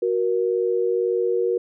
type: tone pair together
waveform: sine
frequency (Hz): 370 / 471.9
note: F#4 / A#4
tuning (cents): 0 / +21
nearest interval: major third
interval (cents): 421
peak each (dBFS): -22 / -21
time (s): 0.02-1.58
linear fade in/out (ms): 5
effects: none

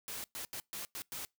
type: noise bursts at uneven times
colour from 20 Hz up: white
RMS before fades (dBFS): -42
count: 6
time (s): 0.08-0.24 / 0.35-0.45 / 0.53-0.6 / 0.73-0.85 / 0.95-1.02 / 1.12-1.25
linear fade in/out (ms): 0
effects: noise-tail reverb RT60 0.2 s tail -25 dB re dry

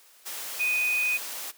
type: tone in noise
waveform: sine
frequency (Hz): 2489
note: D#7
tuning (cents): 0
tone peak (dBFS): -23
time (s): 0.59-1.18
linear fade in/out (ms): 20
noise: white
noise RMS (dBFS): -36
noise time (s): 0.25-1.52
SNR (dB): +10
effects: white hiss -56 dBFS RMS until 1.57 s + high-pass 400 Hz 12 dB/octave

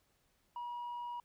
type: tone with tanh clipping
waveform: sine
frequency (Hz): 962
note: B5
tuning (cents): -46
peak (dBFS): -40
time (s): 0.56-1.2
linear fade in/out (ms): 2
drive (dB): 1
effects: pink hiss -75 dBFS RMS until 1.24 s

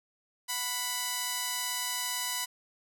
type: tone pair together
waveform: 5% pulse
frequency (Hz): 734 / 991.3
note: F#5 / B5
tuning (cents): -14 / +6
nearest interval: perfect fourth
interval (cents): 520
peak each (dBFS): -30 / -19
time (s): 0.48-2.46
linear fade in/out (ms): 20
effects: none

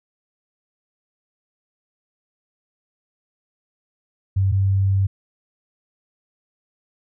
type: tone pair in turn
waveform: sine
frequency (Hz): 96.6 / 97.22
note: G2 / G2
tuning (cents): -25 / -14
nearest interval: unison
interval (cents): 11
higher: second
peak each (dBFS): -15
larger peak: neither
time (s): 4.36-4.52 / 4.52-5.07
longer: second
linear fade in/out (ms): 10
effects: none

